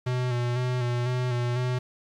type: tone with vibrato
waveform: square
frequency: 123.47 Hz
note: B2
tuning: in tune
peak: -25 dBFS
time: 0.06-1.79 s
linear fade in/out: 10 ms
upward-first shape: square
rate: 2 Hz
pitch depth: 30 cents each way
effects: low-pass 5000 Hz 12 dB/octave + 9-bit